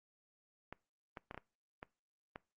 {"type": "clicks", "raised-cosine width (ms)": 0.5, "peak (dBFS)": -30, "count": 7, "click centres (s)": [0.726, 1.172, 1.311, 1.345, 1.377, 1.829, 2.359], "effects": ["noise-tail reverb RT60 0.3 s tail -22 dB re dry", "Opus 48 kbps"]}